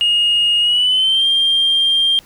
sine tone with pitch glide, 2859 to 3191 Hz, F7 to G7, +40 to +30 cents, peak -10 dBFS, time 0.01-2.19 s, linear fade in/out 0 ms, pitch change +190 cents, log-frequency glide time 0.6-1.26 s, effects tanh soft clip ceiling -8 dBFS + pink hiss -46 dBFS RMS until 2.25 s

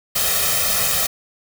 white noise with comb filter, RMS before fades -19 dBFS, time 0.15-1.07 s, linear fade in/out 10 ms, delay 1.6 ms, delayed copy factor +0.9, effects none

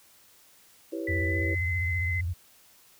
sine chord, C# half-diminished seventh, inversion first, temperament equal, 329.6 / 392 / 493.9 / 554.4 Hz, E4 / G4 / B4 / C#5, 0 / 0 / 0 / 0 cents, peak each -33 / -38 / -39 / -39 dBFS, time 0.92-1.55 s, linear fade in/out 10 ms
sine tone with pitch glide, 1982 to 2051 Hz, B6 to C7, +6 to -35 cents, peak -29 dBFS, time 1.07-2.21 s, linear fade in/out 5 ms, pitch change +59 cents, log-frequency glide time 1.2-1.61 s
sine tone with vibrato, 87.31 Hz, F2, in tune, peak -27 dBFS, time 1.08-2.34 s, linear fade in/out 20 ms, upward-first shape sine, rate 15 Hz, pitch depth 140 cents each way
effects white hiss -58 dBFS RMS until 2.99 s

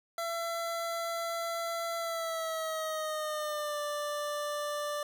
25% pulse tone with pitch glide, 673 to 589.3 Hz, E5 to D5, +36 to +6 cents, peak -29 dBFS, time 0.18-5.03 s, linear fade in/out 2 ms, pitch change -230 cents, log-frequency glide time 1.97-3.8 s, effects none

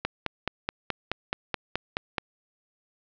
click train, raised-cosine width 0.3 ms, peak -10 dBFS, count 11, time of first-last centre 0.05-2.182 s, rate 4.69 Hz, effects low-pass 5000 Hz 12 dB/octave

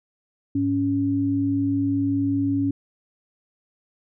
sine tone pair together, 104.2 / 279.1 Hz, G#2 / C#4, +6 / +12 cents, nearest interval octave + perfect fourth, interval 1706 cents, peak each -27 / -20 dBFS, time 0.55-2.71 s, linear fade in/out 5 ms, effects none

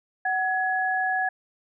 sine tone pair together, 750 / 1682.5 Hz, F#5 / G#6, +23 / +22 cents, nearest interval octave + major second, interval 1399 cents, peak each -25 dBFS, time 0.25-1.29 s, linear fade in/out 5 ms, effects none

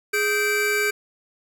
square tone cluster, 417.1 / 1562 / 2323 Hz, G#4 / G6 / D7, +7 / -7 / -20 cents, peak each -25 dBFS, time 0.13-0.91 s, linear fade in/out 10 ms, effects none

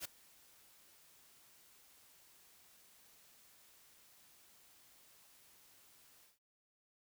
white noise with ADSR envelope, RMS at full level -41 dBFS, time 0-6.39 s, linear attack 48 ms, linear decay 10 ms, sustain -24 dB, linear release 150 ms, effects noise-tail reverb RT60 0.2 s tail -25 dB re dry

